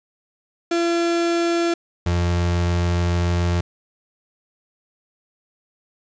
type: tone pair in turn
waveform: 35% pulse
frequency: 340 / 87.04 Hz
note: F4 / F2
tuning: -46 / -5 cents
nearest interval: 2 octaves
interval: 2359 cents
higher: first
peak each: -16 dBFS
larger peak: neither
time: 0.71-1.74 / 2.06-3.61 s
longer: second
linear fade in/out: 5 ms
effects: resampled to 16000 Hz + 8-bit